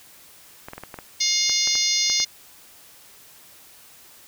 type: clicks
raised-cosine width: 0.5 ms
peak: -20 dBFS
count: 11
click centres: 0.685 / 0.734 / 0.78 / 0.836 / 0.942 / 0.988 / 1.496 / 1.674 / 1.754 / 2.099 / 2.201 s
type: harmonic tone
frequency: 711 Hz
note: F5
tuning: 31 cents sharp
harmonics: 3 / 4 / 5 / 6 / 7 / 8 / 9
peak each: -29 / -34 / -27 / -27 / -24 / -27 / -25 dBFS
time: 1.2-2.25 s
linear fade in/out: 10 ms
effects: white hiss -49 dBFS RMS until 4.27 s